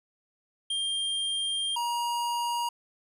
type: tone pair in turn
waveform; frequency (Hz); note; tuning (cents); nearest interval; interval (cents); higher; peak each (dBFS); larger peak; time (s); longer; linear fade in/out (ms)
square; 3195 / 949.9; G7 / A#5; +32 / +32; octave + major sixth; 2100; first; -28; neither; 0.7-1.76 / 1.76-2.69; first; 5
effects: resampled to 32000 Hz